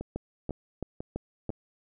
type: two click trains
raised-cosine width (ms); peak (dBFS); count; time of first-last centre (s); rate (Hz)
2; -19 / -22; 5 / 4; 0.16-1.493 / 0.01-1.503; 3 / 2.01
effects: none